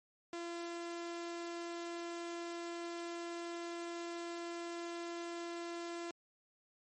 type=tone; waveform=sawtooth; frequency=341.6 Hz; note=F4; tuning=38 cents flat; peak=-37 dBFS; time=0.33-6.11 s; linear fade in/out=2 ms; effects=MP3 32 kbps